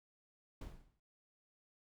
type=noise with exponential decay; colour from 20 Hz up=brown; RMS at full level=-42 dBFS; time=0.61-1 s; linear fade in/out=5 ms; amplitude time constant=84 ms; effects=none